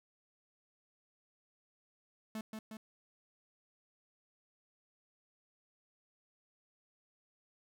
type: tone with echo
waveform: 45% pulse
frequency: 218.3 Hz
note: A3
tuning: 13 cents flat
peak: -39 dBFS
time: 2.35-2.41 s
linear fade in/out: 2 ms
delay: 180 ms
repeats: 2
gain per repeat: -3 dB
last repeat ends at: 2.77 s
effects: none